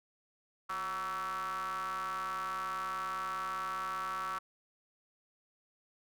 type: ring-modulated tone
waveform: square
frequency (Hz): 97.3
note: G2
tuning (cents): -12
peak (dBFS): -33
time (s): 0.69-4.39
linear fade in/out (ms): 10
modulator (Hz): 1230
effects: none